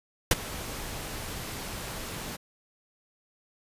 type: noise with ADSR envelope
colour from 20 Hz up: pink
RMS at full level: -17 dBFS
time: 0.31-2.37 s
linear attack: 4 ms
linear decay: 25 ms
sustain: -20 dB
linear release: 17 ms
effects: resampled to 32000 Hz